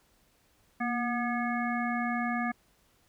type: harmonic tone with a mistuned harmonic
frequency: 242.4 Hz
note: B3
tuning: 32 cents flat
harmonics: 1 / 3 / 5 / 7 / 9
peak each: -31 / -34 / -37 / -36 / -39 dBFS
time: 0.8-2.52 s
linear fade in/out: 10 ms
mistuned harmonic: 1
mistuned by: -52 cents
effects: pink hiss -67 dBFS RMS until 3.08 s